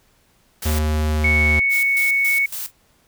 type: noise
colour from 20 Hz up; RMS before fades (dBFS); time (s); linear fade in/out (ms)
white; -29; 0.62-0.79; 5
type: tone with pitch glide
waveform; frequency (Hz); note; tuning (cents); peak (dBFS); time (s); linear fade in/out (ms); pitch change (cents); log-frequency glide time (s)
square; 76.8 to 75.61; D#2 to D#2; -22 to -49; -18; 0.65-1.6; 10; -27; 1.12-1.44
type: tone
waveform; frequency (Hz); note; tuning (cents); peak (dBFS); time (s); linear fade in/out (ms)
sine; 2217; C#7; 0; -15; 1.24-2.46; 5
type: noise with tremolo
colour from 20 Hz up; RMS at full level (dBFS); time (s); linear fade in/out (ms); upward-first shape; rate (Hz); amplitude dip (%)
blue; -28; 1.69-2.72; 50; square; 3.6; 80
effects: pink hiss -59 dBFS RMS until 3.07 s